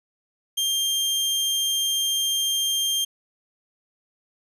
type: tone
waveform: sawtooth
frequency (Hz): 3187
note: G7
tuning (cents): +28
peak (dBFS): -18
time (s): 0.57-3.05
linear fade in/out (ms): 10
effects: resampled to 32000 Hz + 9-bit